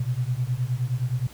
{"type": "beating tone pair", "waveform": "sine", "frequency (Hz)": [120, 129.6], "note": ["B2", "C3"], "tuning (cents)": [-49, -16], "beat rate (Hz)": 9.6, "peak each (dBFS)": -26, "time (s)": [0, 1.27], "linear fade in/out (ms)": 5, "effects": ["added 60 Hz sine -53 dBFS peak until 1.33 s", "pink hiss -48 dBFS RMS until 1.33 s"]}